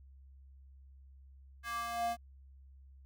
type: tone with high-pass filter sweep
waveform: square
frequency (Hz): 233.9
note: A#3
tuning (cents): +6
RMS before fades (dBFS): -37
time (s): 1.63-2.17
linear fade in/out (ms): 50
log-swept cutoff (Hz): 1500 to 550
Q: 4.4
effects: added 67 Hz sine -54 dBFS peak until 3.05 s